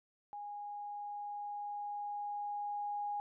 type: tone with level ramp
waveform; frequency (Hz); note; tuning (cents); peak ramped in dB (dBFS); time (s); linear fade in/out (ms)
sine; 823; G#5; -16; -42 to -35; 0.33-3.2; 0
effects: none